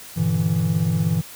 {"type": "chord", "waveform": "triangle", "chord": "E half-diminished seventh", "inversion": "first", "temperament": "just", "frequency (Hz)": [98.89, 118.67, 148.33, 164.81], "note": ["G2", "Bb2", "D3", "E3"], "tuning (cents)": [16, 31, 18, 0], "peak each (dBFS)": [-23, -24, -24, -18], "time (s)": [0.16, 1.22], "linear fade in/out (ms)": 20, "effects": ["white hiss -40 dBFS RMS until 1.35 s"]}